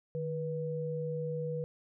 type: tone pair together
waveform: sine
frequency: 153.36 / 486.9 Hz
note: D#3 / B4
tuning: -25 / -25 cents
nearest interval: octave + minor sixth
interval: 2000 cents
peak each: -36 / -35 dBFS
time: 0.15-1.64 s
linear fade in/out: 0 ms
effects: none